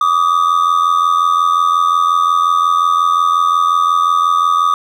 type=ring-modulated tone; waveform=triangle; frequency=1200 Hz; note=D6; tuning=37 cents sharp; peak=-5 dBFS; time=0.01-4.74 s; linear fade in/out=0 ms; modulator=42.8 Hz; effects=none